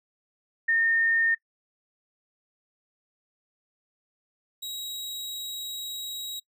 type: tone pair in turn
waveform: sine / sawtooth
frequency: 1826 / 3831 Hz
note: A#6 / A#7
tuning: -36 / +47 cents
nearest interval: octave + minor second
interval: 1283 cents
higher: second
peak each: -20 / -30 dBFS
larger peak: first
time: 0.68-1.35 / 4.62-6.4 s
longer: second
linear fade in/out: 10 ms
effects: noise-tail reverb RT60 0.1 s tail -23 dB re dry